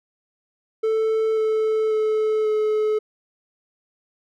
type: tone with pitch steps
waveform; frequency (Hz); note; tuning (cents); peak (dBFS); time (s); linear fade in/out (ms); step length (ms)
triangle; 441.2 / 437.1 / 433.1 / 429.1; A4 / A4 / A4 / A4; +5 / -11 / -27 / -43; -16; 0.83-2.99; 10; 540
effects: none